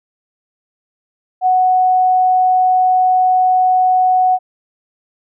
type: tone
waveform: sine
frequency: 740 Hz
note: F#5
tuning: in tune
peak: -9 dBFS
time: 1.41-4.39 s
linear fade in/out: 50 ms
effects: none